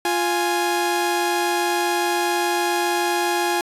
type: tone pair together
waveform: sawtooth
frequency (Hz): 349.4 / 831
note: F4 / G#5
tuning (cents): +1 / +1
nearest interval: octave + minor third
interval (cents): 1500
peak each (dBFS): -18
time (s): 0.05-3.61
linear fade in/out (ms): 2
effects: resampled to 32000 Hz